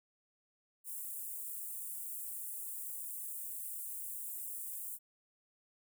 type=high-pass noise; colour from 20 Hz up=white; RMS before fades=-43 dBFS; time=0.84-4.99 s; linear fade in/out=50 ms; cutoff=8100 Hz; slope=48 dB/octave; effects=none